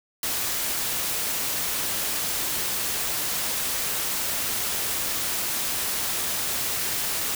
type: noise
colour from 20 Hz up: white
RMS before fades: -27 dBFS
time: 0.23-7.35 s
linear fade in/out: 2 ms
effects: none